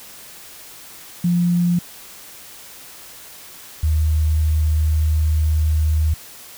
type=tone pair in turn; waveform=sine; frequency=174.61 / 77.64 Hz; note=F3 / D#2; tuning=0 / -3 cents; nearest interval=octave + major second; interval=1403 cents; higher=first; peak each=-14 dBFS; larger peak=neither; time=1.24-1.79 / 3.83-6.14 s; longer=second; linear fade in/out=5 ms; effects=white hiss -40 dBFS RMS until 6.57 s